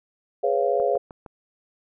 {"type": "chord", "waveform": "sine", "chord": "C# dominant seventh", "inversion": "second", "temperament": "just", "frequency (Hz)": [415.8, 498.9, 554.4, 693], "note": ["G#4", "B4", "C#5", "E#5"], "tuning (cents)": [2, 17, 0, -14], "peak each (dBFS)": [-25, -25, -24, -25], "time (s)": [0.43, 0.98], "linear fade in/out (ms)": 10}
{"type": "click train", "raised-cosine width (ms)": 1, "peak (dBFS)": -26, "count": 4, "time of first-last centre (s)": [0.8, 1.262], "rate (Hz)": 6.49}
{"effects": []}